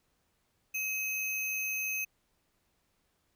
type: tone with sample-and-hold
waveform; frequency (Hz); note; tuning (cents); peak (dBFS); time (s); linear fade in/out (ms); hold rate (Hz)
sine; 2557; D#7; +47; -31; 0.74-2.05; 10; 8820
effects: pink hiss -75 dBFS RMS until 3.35 s